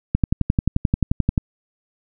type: click train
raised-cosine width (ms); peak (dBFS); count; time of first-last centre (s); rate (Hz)
5; -4; 15; 0.15-1.378; 11.4
effects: none